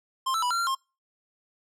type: tone with pitch steps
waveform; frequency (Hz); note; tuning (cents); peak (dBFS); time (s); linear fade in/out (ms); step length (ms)
square; 1054 / 1322 / 983 / 1370 / 1379 / 1066; C6 / E6 / B5 / F6 / F6 / C6; +12 / +5 / -8 / -34 / -22 / +32; -25; 0.26-0.752; 10; 82
effects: noise-tail reverb RT60 0.3 s tail -26 dB re dry + low-pass 11000 Hz 12 dB/octave